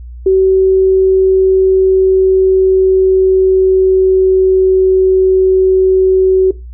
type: tone with pitch glide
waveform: sine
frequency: 380 to 376.5 Hz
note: F#4 to F#4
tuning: +46 to +30 cents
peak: -5 dBFS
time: 0.26-6.51 s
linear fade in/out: 5 ms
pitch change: -16 cents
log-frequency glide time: 0.45-4.8 s
effects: noise-tail reverb RT60 0.2 s tail -17 dB re dry + added 60 Hz sine -26 dBFS peak until 6.73 s